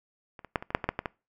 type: clicks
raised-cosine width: 0.5 ms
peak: -29 / -27 / -10 / -23 / -22 / -6 / -16 / -10 / -14 / -15 dBFS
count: 10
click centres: 0.392 / 0.447 / 0.558 / 0.625 / 0.705 / 0.749 / 0.842 / 0.89 / 0.991 / 1.058 s
effects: noise-tail reverb RT60 0.3 s tail -23 dB re dry